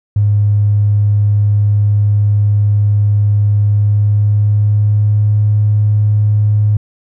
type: tone with pitch glide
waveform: triangle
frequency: 103.4 to 105.09 Hz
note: G#2 to G#2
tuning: -7 to +21 cents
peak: -4 dBFS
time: 0.16-6.77 s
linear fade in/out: 5 ms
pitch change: +28 cents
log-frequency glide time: 3.63-5.4 s
effects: tanh soft clip ceiling -6 dBFS